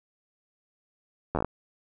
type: slowing click train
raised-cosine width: 1 ms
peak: -13 dBFS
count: 7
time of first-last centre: 1.35-1.446 s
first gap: 11 ms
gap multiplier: 1.15
effects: none